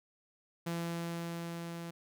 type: tone with level ramp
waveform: sawtooth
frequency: 169.1 Hz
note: E3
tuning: 44 cents sharp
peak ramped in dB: -30 to -37 dBFS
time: 0.66-1.91 s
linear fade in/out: 10 ms
effects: none